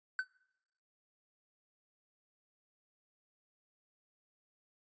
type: tone with exponential decay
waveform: triangle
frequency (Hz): 1520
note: F#6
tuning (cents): +46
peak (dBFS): -26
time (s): 0.19-0.27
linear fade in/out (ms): 1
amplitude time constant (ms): 17
effects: noise-tail reverb RT60 0.9 s tail -25 dB re dry + resampled to 16000 Hz